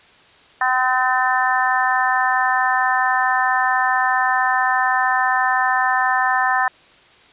harmonic tone, 255.4 Hz, C4, 42 cents flat, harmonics 3 / 4 / 5 / 6 / 7, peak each -20 / -21 / -24 / -25 / -20 dBFS, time 0.61-6.68 s, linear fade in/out 2 ms, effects white hiss -49 dBFS RMS until 7.32 s + resampled to 8000 Hz

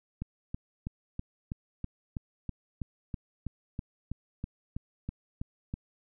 click train, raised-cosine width 5 ms, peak -22 dBFS, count 18, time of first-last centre 0.22-5.739 s, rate 3.08 Hz, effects none

